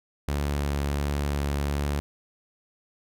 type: tone with vibrato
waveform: sawtooth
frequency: 71.6 Hz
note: D2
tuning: 43 cents flat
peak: -21 dBFS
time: 0.28-2 s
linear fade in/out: 0 ms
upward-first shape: sine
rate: 1.4 Hz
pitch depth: 10 cents each way
effects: none